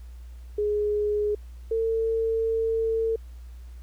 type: tone pair in turn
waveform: sine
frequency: 417.5 / 450.3 Hz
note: G#4 / A4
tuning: +9 / +40 cents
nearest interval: minor second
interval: 131 cents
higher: second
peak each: -22 dBFS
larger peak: neither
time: 0.58-1.35 / 1.71-3.16 s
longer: second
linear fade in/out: 5 ms
effects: added 60 Hz sine -39 dBFS peak until 3.82 s + pink hiss -61 dBFS RMS until 3.82 s